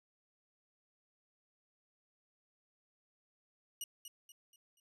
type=tone with echo; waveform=15% pulse; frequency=2900 Hz; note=F#7; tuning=35 cents flat; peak=-32 dBFS; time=3.81-3.84 s; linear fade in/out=2 ms; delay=240 ms; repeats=4; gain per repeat=-8 dB; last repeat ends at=4.8 s; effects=none